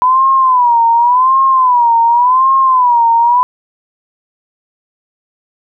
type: tone with vibrato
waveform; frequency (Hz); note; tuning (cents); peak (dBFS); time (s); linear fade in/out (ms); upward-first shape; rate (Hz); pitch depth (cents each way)
sine; 994; B5; +11; -6; 0.02-3.43; 0; sine; 0.89; 130
effects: none